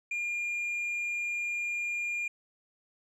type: tone with tanh clipping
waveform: sine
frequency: 2410 Hz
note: D7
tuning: 44 cents sharp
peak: -31 dBFS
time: 0.11-2.28 s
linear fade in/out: 5 ms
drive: 3 dB
effects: none

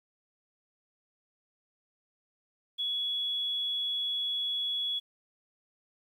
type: tone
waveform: sine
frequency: 3375 Hz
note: G#7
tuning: 27 cents sharp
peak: -29 dBFS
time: 2.78-5 s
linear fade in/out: 20 ms
effects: 10-bit

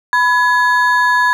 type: ring-modulated tone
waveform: triangle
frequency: 1341 Hz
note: E6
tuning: 29 cents sharp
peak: -5 dBFS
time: 0.13-1.33 s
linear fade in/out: 0 ms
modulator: 348 Hz
effects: none

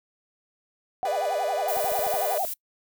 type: tone with vibrato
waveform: sine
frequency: 683 Hz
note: F5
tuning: 39 cents flat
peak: -24 dBFS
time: 1.03-2.45 s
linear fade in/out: 0 ms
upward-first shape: sine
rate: 11 Hz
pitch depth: 260 cents each way
type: chord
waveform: sawtooth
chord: G# diminished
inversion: none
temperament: equal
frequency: 415.3 / 493.9 / 587.3 Hz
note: G#4 / B4 / D5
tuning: 0 / 0 / 0 cents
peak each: -34 / -31 / -35 dBFS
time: 1.05-2.38 s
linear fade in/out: 2 ms
type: noise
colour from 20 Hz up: violet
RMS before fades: -32 dBFS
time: 1.68-2.54 s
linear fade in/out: 5 ms
type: click train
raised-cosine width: 2 ms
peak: -31 dBFS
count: 6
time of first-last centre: 1.77-2.14 s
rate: 13.5 Hz
effects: noise-tail reverb RT60 0.1 s tail -25 dB re dry

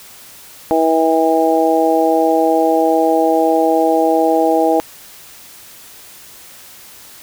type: harmonic tone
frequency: 161.6 Hz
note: E3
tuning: 34 cents flat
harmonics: 2 / 3 / 4 / 5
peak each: -16 / -16 / -16 / -16 dBFS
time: 0.71-4.8 s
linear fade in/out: 0 ms
effects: white hiss -39 dBFS RMS until 7.22 s

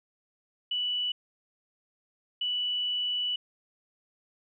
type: tone pair in turn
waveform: sine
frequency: 2960 / 2960 Hz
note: F#7 / F#7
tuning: 0 / 0 cents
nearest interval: unison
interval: 0 cents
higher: neither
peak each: -27 dBFS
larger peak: neither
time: 0.71-1.12 / 2.41-3.36 s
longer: second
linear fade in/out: 5 ms
effects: none

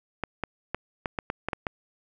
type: clicks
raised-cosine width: 0.5 ms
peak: -13 dBFS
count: 9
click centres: 0.237 / 0.437 / 0.746 / 1.058 / 1.188 / 1.301 / 1.486 / 1.532 / 1.668 s
effects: none

